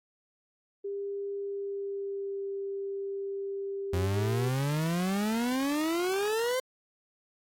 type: tone with pitch glide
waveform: sine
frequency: 399.8 to 394.8 Hz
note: G4 to G4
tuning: +34 to +12 cents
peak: -32 dBFS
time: 0.84-4.49 s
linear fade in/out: 10 ms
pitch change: -22 cents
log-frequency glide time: 1.39-2.45 s
type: exponential sweep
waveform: 40% pulse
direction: up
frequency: 87.31 to 523.3 Hz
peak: -26 dBFS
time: 3.93-6.6 s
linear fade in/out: 5 ms
effects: AAC 64 kbps